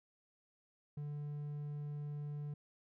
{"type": "tone", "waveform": "triangle", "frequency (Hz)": 146.83, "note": "D3", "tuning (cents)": 0, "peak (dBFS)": -38, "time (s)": [0.97, 2.54], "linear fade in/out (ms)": 5, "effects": []}